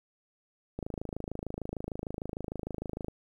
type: click train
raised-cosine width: 2 ms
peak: -22 dBFS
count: 62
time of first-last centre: 0.79-3.083 s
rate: 26.6 Hz
effects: 10-bit